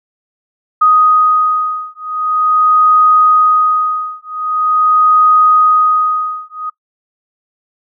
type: beating tone pair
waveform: sine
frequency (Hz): 1248 / 1248.44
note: D#6 / D#6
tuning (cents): +5 / +5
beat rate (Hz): 0.44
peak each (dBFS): -11 / -11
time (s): 0.81-6.7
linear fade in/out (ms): 10
effects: noise-tail reverb RT60 0.1 s tail -22 dB re dry